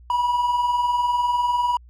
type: tone pair together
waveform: triangle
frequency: 954 / 974 Hz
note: A#5 / B5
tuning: +40 / -24 cents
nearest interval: unison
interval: 36 cents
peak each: -26 / -17 dBFS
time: 0.1-1.77 s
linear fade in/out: 2 ms
effects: added 60 Hz sine -44 dBFS peak until 1.89 s